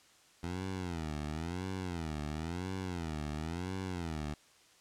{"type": "tone with vibrato", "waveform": "15% pulse", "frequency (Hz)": 84.1, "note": "E2", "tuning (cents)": 35, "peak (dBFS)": -30, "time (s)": [0.43, 4.34], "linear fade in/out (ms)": 5, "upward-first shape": "sine", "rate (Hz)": 0.97, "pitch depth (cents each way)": 210, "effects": ["white hiss -63 dBFS RMS until 4.8 s", "low-pass 8000 Hz 12 dB/octave"]}